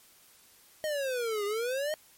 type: exponential two-way sweep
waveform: square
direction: down then up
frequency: 628 to 401.3 to 628 Hz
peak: -30 dBFS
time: 0.84-1.94 s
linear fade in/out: 0 ms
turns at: 1.45 s
effects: white hiss -59 dBFS RMS until 2.17 s + MP3 64 kbps